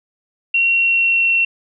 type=tone with pitch glide; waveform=sine; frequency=2738 to 2719 Hz; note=F7 to F7; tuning=-35 to -47 cents; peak=-12 dBFS; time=0.54-1.45 s; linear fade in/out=5 ms; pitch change=-12 cents; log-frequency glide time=0.71-1.32 s; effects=none